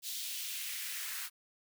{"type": "noise with high-pass filter sweep", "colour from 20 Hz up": "white", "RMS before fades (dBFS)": -40, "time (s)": [0.02, 1.3], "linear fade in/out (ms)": 50, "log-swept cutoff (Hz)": [3800, 1400], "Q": 1.7, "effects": []}